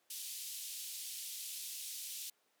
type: band-pass noise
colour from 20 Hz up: white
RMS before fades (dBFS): -45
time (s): 0.1-2.3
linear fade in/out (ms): 5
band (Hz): 2900 to 14000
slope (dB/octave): 24
effects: pink hiss -75 dBFS RMS until 2.6 s + high-pass 400 Hz 12 dB/octave